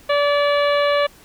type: harmonic tone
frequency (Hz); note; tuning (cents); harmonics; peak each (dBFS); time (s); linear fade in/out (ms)
577; D5; -31; 1 / 2 / 3 / 4 / 5 / 6 / 7; -16 / -22 / -26 / -28 / -30 / -32 / -33; 0.09-1.07; 10
effects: pink hiss -48 dBFS RMS until 1.24 s